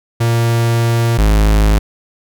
45% pulse tone pair in turn, 116.54 / 52.49 Hz, A#2 / G#1, 0 / +19 cents, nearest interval octave + major second, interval 1381 cents, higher first, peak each -11 / -8 dBFS, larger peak second, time 0.2-1.18 / 1.18-1.79 s, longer first, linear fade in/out 10 ms, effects none

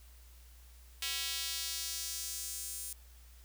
square tone with high-pass filter sweep, 150 Hz, D3, 37 cents sharp, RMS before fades -39 dBFS, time 1.02-2.93 s, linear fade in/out 2 ms, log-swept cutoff 3100 to 9100 Hz, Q 1.3, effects added 60 Hz sine -54 dBFS peak until 3.44 s + white hiss -63 dBFS RMS until 3.44 s

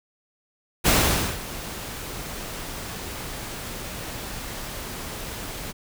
pink noise with ADSR envelope, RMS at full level -17 dBFS, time 0.84-5.73 s, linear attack 28 ms, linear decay 500 ms, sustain -17 dB, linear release 28 ms, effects none

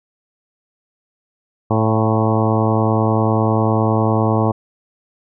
harmonic tone with a mistuned harmonic, 110 Hz, A2, in tune, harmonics 1 / 2 / 3 / 4 / 5 / 6 / 7 / 8 / 9 / 10, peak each -17 / -20 / -22 / -23 / -24 / -25 / -25 / -26 / -27 / -27 dBFS, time 1.7-4.52 s, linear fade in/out 10 ms, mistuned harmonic 6, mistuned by +32 cents, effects none

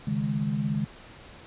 sine chord, C# suspended second, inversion none, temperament equal, 138.59 / 155.56 / 207.7 Hz, C#3 / D#3 / G#3, 0 / 0 / 0 cents, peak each -30 / -30 / -28 dBFS, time 0.07-0.85 s, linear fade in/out 5 ms, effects pink hiss -48 dBFS RMS until 1.46 s + resampled to 8000 Hz

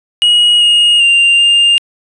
triangle tone with pitch steps, 2896 / 2864 / 2787 / 2805 Hz, F#7 / F7 / F7 / F7, -38 / +43 / -4 / +7 cents, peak -4 dBFS, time 0.22-1.78 s, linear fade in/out 0 ms, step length 390 ms, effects resampled to 22050 Hz

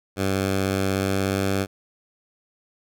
10% pulse tone with pitch glide, 96.5 to 97.34 Hz, G2 to G2, -27 to -12 cents, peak -13 dBFS, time 0.16-1.67 s, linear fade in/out 50 ms, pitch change +15 cents, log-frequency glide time 0.86-1.51 s, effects none

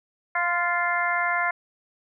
harmonic tone with a mistuned harmonic, 349.2 Hz, F4, in tune, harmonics 2 / 3 / 4 / 5 / 6, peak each -28 / -28 / -28 / -28 / -28 dBFS, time 0.35-1.51 s, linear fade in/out 5 ms, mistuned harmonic 3, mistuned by -16 cents, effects none

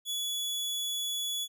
sawtooth tone, 3400 Hz, G#7, 40 cents sharp, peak -28 dBFS, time 0.05-1.48 s, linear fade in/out 50 ms, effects none

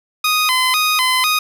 15% pulse tone with vibrato, 1128 Hz, C#6, 30 cents sharp, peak -7 dBFS, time 0.24-1.39 s, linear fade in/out 5 ms, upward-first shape square, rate 2 Hz, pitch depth 170 cents each way, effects none

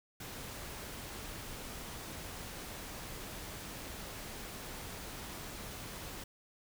pink noise, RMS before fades -45 dBFS, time 0.2-6.24 s, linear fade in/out 5 ms, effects none

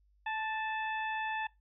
harmonic tone with a mistuned harmonic, 872 Hz, A5, 16 cents flat, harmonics 1 / 2 / 3 / 4, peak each -35 / -38 / -42 / -50 dBFS, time 0.26-1.47 s, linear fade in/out 5 ms, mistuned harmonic 2, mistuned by +21 cents, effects noise-tail reverb RT60 0.2 s tail -21 dB re dry + added 50 Hz sine -65 dBFS peak until 1.6 s

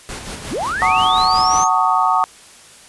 pink noise with tremolo, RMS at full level -28 dBFS, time 0.09-1.64 s, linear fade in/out 0 ms, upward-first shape sine, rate 5.6 Hz, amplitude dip 45%
sine linear sweep, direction up, 82.41 to 6645 Hz, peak -19 dBFS, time 0.49-1.69 s, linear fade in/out 50 ms
sine chord, D# half-diminished seventh, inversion first, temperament just, 746.7 / 896 / 1120.1 / 1244.5 Hz, F#5 / A5 / C#6 / D#6, +16 / +31 / +18 / 0 cents, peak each -18 dBFS, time 0.82-2.24 s, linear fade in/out 0 ms
effects white hiss -43 dBFS RMS until 2.88 s + resampled to 24000 Hz

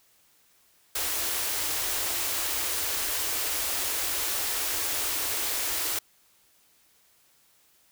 white band-stop noise, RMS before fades -29 dBFS, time 0.95-5.99 s, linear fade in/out 5 ms, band 110 to 270 Hz, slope 96 dB/octave, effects white hiss -63 dBFS RMS until 7.91 s

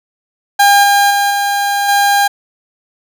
30% pulse tone with level steps, 806 Hz, G5, 48 cents sharp, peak -3 / -5 / -8 / -10 / -6 dBFS, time 0.59-2.28 s, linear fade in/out 10 ms, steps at 0.83 / 1.1 / 1.3 / 1.88 s, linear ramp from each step 10 ms, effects none

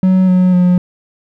triangle tone with pitch steps, 186.6 / 182.97 / 179.41 Hz, F#3 / F#3 / F3, +15 / -19 / +47 cents, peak -5 dBFS, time 0.03-0.78 s, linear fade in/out 2 ms, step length 250 ms, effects none

